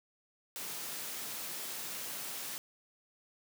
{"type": "high-pass noise", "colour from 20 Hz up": "white", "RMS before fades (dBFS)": -41, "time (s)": [0.56, 2.58], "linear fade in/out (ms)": 0, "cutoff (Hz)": 120, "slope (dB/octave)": 24, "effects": []}